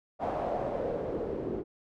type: noise with low-pass filter sweep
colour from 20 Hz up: white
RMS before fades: -33 dBFS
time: 0.19-1.64 s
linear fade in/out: 50 ms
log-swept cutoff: 730 to 370 Hz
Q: 3.8
effects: none